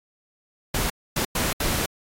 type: noise bursts at uneven times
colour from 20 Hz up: pink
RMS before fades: -24 dBFS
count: 4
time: 0.74-0.9 / 1.16-1.25 / 1.35-1.53 / 1.6-1.86 s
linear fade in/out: 5 ms
effects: AAC 48 kbps

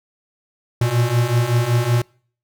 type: beating tone pair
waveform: square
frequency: 116.54 / 121.84 Hz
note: A#2 / B2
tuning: 0 / -23 cents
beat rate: 5.3 Hz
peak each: -21 / -18 dBFS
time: 0.81-2.02 s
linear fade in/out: 5 ms
effects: noise-tail reverb RT60 0.5 s tail -26 dB re dry

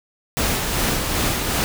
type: noise with tremolo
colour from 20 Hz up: pink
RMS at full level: -20 dBFS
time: 0.37-1.64 s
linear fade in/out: 0 ms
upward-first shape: sine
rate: 2.6 Hz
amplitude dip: 35%
effects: none

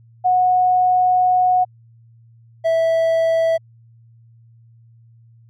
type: tone pair in turn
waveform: sine / triangle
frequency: 732 / 655.7 Hz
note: F#5 / E5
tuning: -19 / -9 cents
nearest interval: major second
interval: 190 cents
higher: first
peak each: -12 dBFS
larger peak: neither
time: 0.24-1.65 / 2.64-3.58 s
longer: first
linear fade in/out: 20 ms
effects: added 115 Hz sine -46 dBFS peak until 5.49 s

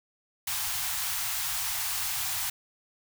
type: band-stop noise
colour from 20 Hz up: white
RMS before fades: -31 dBFS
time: 0.47-2.5 s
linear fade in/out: 5 ms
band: 140 to 690 Hz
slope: 96 dB/octave
effects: none

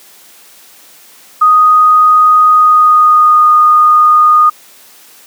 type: tone with pitch glide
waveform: sine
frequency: 1244.5 to 1228.8 Hz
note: D#6 to D#6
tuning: 0 to -22 cents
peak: -3 dBFS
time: 1.41-4.5 s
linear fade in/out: 10 ms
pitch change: -22 cents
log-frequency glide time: 2.51-3.49 s
effects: white hiss -40 dBFS RMS until 5.26 s + high-pass 200 Hz 12 dB/octave

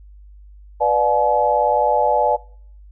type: chord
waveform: sine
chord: B diminished seventh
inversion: none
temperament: just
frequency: 493.9 / 592.7 / 711.2 / 853.4 Hz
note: B4 / D5 / F5 / Ab5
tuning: 0 / +16 / +31 / +47 cents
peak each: -21 / -19 / -22 / -17 dBFS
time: 0.8-2.37 s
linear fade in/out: 20 ms
effects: noise-tail reverb RT60 0.6 s tail -24 dB re dry + added 50 Hz sine -40 dBFS peak until 2.91 s

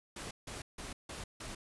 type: noise bursts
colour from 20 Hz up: pink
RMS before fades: -44 dBFS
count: 5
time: 0.16-1.55 s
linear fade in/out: 5 ms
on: 150 ms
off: 160 ms
effects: resampled to 24000 Hz

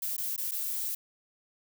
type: noise with dropouts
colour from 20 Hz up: violet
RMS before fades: -33 dBFS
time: 0.02-0.95 s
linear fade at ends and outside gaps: 5 ms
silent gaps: 0.167-0.179 / 0.364-0.378 / 0.512-0.517 s
effects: none

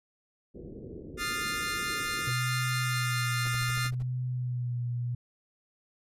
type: low-pass noise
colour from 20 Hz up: white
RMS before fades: -43 dBFS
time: 0.54-2.33 s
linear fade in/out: 20 ms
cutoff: 470 Hz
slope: 48 dB/octave
type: chord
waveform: sawtooth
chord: F dominant seventh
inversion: third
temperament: equal with one note detuned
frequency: 1230.2 / 1396.9 / 1760 / 2093 Hz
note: Eb6 / F6 / A6 / C7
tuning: -20 / 0 / 0 / 0 cents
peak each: -33 / -31 / -34 / -33 dBFS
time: 1.17-3.91 s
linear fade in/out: 50 ms
type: tone with vibrato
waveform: sine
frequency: 123.47 Hz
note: B2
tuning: in tune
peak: -29 dBFS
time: 2.27-5.15 s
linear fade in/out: 5 ms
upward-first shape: sine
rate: 0.66 Hz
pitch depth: 36 cents each way
type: noise bursts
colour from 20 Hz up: brown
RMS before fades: -42 dBFS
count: 8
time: 3.45-4.027 s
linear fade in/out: 5 ms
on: 31 ms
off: 47 ms
effects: resampled to 32000 Hz

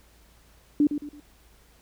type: tone with echo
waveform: sine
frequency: 293.7 Hz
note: D4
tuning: in tune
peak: -16 dBFS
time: 0.8-0.87 s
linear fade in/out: 2 ms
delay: 110 ms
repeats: 3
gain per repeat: -9 dB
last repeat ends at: 1.2 s
effects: added 56 Hz sine -58 dBFS peak until 1.81 s + pink hiss -59 dBFS RMS until 1.81 s

